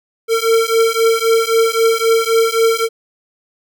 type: beating tone pair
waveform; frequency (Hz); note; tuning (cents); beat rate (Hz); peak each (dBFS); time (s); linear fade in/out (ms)
square; 451.8 / 455.6; A4 / A#4; +46 / -40; 3.8; -15; 0.28-2.89; 50
effects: none

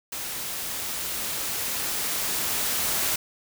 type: noise with level ramp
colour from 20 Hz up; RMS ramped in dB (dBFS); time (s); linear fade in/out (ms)
white; -33 to -25; 0.12-3.16; 5
effects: none

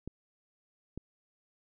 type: clicks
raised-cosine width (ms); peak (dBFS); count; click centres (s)
3; -26; 2; 0.076 / 0.976
effects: none

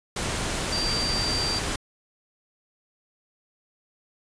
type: tone in noise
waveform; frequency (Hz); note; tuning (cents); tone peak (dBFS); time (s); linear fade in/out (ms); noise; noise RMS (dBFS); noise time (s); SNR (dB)
sine; 4699; D8; 0; -26; 0.72-1.59; 5; pink; -28; 0.16-1.76; -1
effects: resampled to 22050 Hz

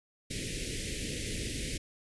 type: band-stop noise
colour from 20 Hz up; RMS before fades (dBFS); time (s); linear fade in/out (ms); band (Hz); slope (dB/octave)
pink; -36; 0.3-1.78; 10; 510 to 1900; 48
effects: resampled to 24000 Hz

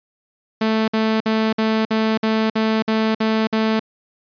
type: tone bursts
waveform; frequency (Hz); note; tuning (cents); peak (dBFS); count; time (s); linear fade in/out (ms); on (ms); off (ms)
sawtooth; 220; A3; 0; -12; 10; 0.61-3.796; 5; 270; 54
effects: resampled to 11025 Hz

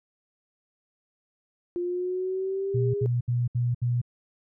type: linear sweep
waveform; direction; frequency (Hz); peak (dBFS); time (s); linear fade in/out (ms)
sine; up; 349.2 to 410; -26; 1.76-3.06; 0
type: tone bursts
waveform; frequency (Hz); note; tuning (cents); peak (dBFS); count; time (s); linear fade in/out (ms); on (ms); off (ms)
sine; 121.3; B2; -31; -22; 5; 2.74-4.016; 10; 200; 69
effects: none

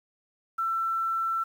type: tone with quantisation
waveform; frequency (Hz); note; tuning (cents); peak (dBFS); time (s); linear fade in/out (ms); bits
sine; 1340; E6; +28; -25; 0.58-1.44; 10; 9
effects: none

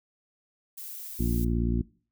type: noise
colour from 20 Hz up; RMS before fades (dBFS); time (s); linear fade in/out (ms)
violet; -40; 0.77-1.45; 10
type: harmonic tone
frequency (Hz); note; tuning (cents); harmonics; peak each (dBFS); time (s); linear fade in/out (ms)
58.2; A#1; -2; 1 / 2 / 3 / 4 / 5 / 6; -27 / -31 / -33 / -30 / -36 / -36; 1.19-1.82; 10
effects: noise-tail reverb RT60 0.4 s tail -21 dB re dry

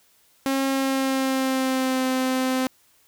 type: tone with pitch glide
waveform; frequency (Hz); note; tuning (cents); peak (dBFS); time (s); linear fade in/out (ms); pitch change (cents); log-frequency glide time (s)
sawtooth; 270.2 to 259; C#4 to C4; -44 to -17; -17; 0.46-2.67; 0; -73; 0.67-2.04
effects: white hiss -60 dBFS RMS until 3.07 s

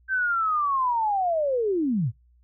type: linear sweep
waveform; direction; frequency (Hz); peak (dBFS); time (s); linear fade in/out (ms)
sine; down; 1568 to 94.9; -21; 0.08-2.12; 50
effects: noise-tail reverb RT60 0.2 s tail -23 dB re dry + added 60 Hz sine -56 dBFS peak until 2.43 s

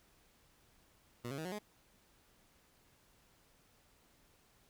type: tone with pitch steps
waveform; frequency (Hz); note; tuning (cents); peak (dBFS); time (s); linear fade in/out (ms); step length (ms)
15% pulse; 120.3 / 138.19 / 158.74 / 182.34 / 209.5; B2 / C#3 / D#3 / F#3 / G#3; -45 / -5 / +35 / -25 / +15; -34; 1.24-1.59; 10; 70
effects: pink hiss -69 dBFS RMS until 4.69 s

